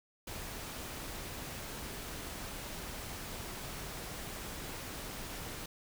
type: noise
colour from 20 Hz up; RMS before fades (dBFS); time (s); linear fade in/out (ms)
pink; -43; 0.27-5.66; 5
effects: none